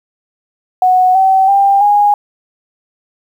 sine tone with pitch steps, 738 / 765.4 / 793.7 / 823.1 Hz, F#5 / G5 / G5 / G#5, -5 / -42 / +21 / -16 cents, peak -6 dBFS, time 0.82-2.14 s, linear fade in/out 2 ms, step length 330 ms, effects 7-bit

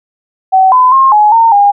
sine tone with pitch steps, 759 / 1012 / 1068 / 842 / 913 / 811 Hz, F#5 / B5 / C6 / G#5 / A#5 / G#5, +44 / +42 / +35 / +24 / -36 / -41 cents, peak -3 dBFS, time 0.52-1.72 s, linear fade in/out 20 ms, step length 200 ms, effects none

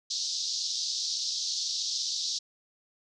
white band-pass noise, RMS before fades -32 dBFS, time 0.1-2.39 s, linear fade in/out 10 ms, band 3800 to 6000 Hz, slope 48 dB/octave, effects none

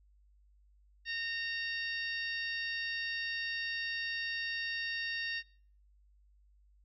harmonic tone with a mistuned harmonic, 920 Hz, A#5, 23 cents flat, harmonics 2 / 3 / 4 / 5 / 6, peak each -37 / -41 / -43 / -45 / -47 dBFS, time 1.05-5.43 s, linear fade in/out 50 ms, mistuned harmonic 4, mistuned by +21 cents, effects noise-tail reverb RT60 0.5 s tail -23 dB re dry + added 50 Hz sine -62 dBFS peak until 6.84 s

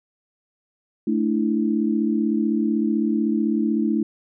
sine chord, A suspended fourth, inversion none, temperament equal, 220 / 293.7 / 329.6 Hz, A3 / D4 / E4, 0 / 0 / 0 cents, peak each -21 / -24 / -24 dBFS, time 1.07-4.03 s, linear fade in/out 5 ms, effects none

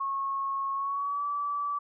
sine tone with pitch glide, 1094 to 1154.4 Hz, C#6 to D6, -23 to -30 cents, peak -28 dBFS, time 0-1.79 s, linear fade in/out 10 ms, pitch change +93 cents, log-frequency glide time 0.74-1.24 s, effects none

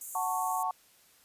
pink high-pass noise, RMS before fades -41 dBFS, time 0.01-0.63 s, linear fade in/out 2 ms, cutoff 6600 Hz, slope 96 dB/octave
sine chord, F# minor, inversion none, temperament just, 740 / 888 / 1110 Hz, F#5 / A5 / C#6, 0 / +16 / +2 cents, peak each -33 dBFS, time 0.15-0.71 s, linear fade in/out 2 ms
effects white hiss -62 dBFS RMS until 1.24 s + resampled to 32000 Hz

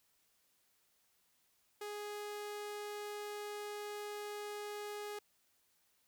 sawtooth tone, 415.3 Hz, G#4, in tune, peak -38 dBFS, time 1.81-5.19 s, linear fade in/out 5 ms, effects white hiss -75 dBFS RMS until 6.07 s

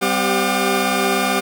20% pulse tone cluster, 194.6 / 255.9 / 391.9 / 721 / 1204 Hz, G3 / C4 / G4 / F#5 / D6, -12 / -38 / 0 / -45 / +43 cents, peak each -18 dBFS, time 0.01-1.41 s, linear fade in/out 20 ms, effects none

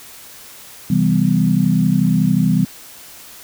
sine chord, C major seventh, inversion none, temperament equal with one note detuned, 130.81 / 164.81 / 196 / 249.8 Hz, C3 / E3 / G3 / B3, 0 / 0 / 0 / +20 cents, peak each -21 / -16 / -16 / -19 dBFS, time 0.9-2.65 s, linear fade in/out 5 ms, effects white hiss -39 dBFS RMS until 3.43 s

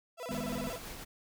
35% pulse tone with vibrato, 575 Hz, D5, 37 cents flat, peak -37 dBFS, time 0.17-0.8 s, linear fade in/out 50 ms, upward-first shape square, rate 17 Hz, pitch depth 260 cents each way
sine chord, G# minor, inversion second, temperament just, 155.74 / 207.7 / 249.2 Hz, D#3 / G#3 / B3, +2 / 0 / +16 cents, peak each -44 / -39 / -39 dBFS, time 0.29-0.69 s, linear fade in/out 5 ms
pink noise with tremolo, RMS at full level -43 dBFS, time 0.3-1.05 s, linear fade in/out 20 ms, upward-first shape sine, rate 5.6 Hz, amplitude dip 30%
effects none

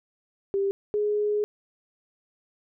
sine tone pair in turn, 394.8 / 417.5 Hz, G4 / G#4, +12 / +9 cents, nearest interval minor second, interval 97 cents, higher second, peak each -22 dBFS, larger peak neither, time 0.54-0.71 / 0.94-1.44 s, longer second, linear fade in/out 0 ms, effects none

